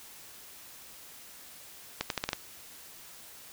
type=accelerating click train; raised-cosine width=0.2 ms; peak=-12 dBFS; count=6; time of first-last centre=2.01-2.332 s; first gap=92 ms; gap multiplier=0.82; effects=white hiss -50 dBFS RMS until 3.52 s